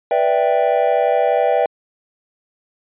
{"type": "chord", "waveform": "triangle", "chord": "E minor seventh", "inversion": "second", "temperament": "equal with one note detuned", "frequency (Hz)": [490.5, 587.3, 659.3, 784], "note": ["B4", "D5", "E5", "G5"], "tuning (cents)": [-12, 0, 0, 0], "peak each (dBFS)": -17, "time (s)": [0.11, 1.66], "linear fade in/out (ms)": 2, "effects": ["resampled to 8000 Hz"]}